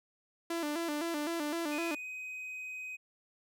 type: tone with vibrato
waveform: sawtooth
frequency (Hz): 315.4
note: D#4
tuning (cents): +24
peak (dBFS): -29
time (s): 0.5-1.95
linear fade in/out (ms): 5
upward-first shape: square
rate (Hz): 3.9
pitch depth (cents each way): 110
type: tone with pitch glide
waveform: triangle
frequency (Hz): 2489 to 2514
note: D#7 to D#7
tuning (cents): 0 to +17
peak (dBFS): -38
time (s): 1.71-2.97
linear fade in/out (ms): 20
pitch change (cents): +17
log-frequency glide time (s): 1.98-2.05
effects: none